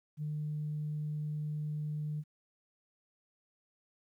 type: tone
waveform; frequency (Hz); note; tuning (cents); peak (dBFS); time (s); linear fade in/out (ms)
sine; 150.8; D3; +46; -33; 0.17-2.24; 50
effects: tanh soft clip ceiling -29 dBFS + 12-bit